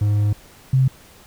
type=tone pair in turn; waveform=triangle / sine; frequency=103.83 / 131.55 Hz; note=G#2 / C3; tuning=0 / +10 cents; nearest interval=major third; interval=410 cents; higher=second; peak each=-13 / -12 dBFS; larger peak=second; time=0.01-0.33 / 0.73-0.88 s; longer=first; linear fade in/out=5 ms; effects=pink hiss -47 dBFS RMS until 1.26 s